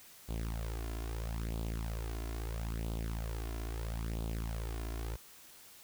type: tone with flanger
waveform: sawtooth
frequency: 55.9 Hz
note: A1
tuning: 28 cents sharp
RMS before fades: -38 dBFS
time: 0.28-5.17 s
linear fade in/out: 20 ms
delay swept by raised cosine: 0.25 to 2.95 ms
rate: 0.76 Hz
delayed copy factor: +0.8
effects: white hiss -56 dBFS RMS until 5.83 s